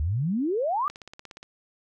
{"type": "exponential sweep", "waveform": "sine", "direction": "up", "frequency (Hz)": [69.3, 1234], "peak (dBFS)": -23, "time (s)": [0, 0.88], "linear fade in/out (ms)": 0}
{"type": "click train", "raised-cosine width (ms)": 0.2, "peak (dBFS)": -25, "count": 10, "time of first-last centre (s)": [0.9, 1.429], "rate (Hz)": 17}
{"effects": []}